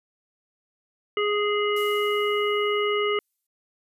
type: harmonic tone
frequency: 415.3 Hz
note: G#4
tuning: in tune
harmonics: 1 / 3 / 5 / 7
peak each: -23 / -28 / -30 / -31 dBFS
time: 1.17-3.19 s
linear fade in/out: 2 ms
type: noise with exponential decay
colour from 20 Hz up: violet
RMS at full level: -37 dBFS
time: 1.76-3.47 s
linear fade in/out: 5 ms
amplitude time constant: 370 ms
effects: resampled to 32000 Hz